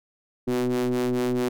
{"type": "ring-modulated tone", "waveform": "square", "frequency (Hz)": 61.74, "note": "B1", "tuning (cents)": 0, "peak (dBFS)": -20, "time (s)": [0.47, 1.49], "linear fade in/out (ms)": 10, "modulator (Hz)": 311, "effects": []}